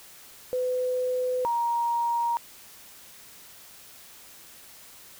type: tone pair in turn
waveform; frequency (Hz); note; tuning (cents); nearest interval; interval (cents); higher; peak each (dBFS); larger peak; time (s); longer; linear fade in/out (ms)
sine; 504 / 940; B4 / A#5; +35 / +14; major seventh; 1079; second; -24 / -23; second; 0.53-1.45 / 1.45-2.37; neither; 0
effects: white hiss -49 dBFS RMS until 5.19 s